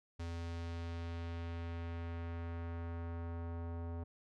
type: tone with low-pass filter sweep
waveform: square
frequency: 84.4 Hz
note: E2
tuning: 41 cents sharp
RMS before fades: -42 dBFS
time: 0.19-4.04 s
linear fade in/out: 10 ms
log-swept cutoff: 6200 to 900 Hz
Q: 0.96
effects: none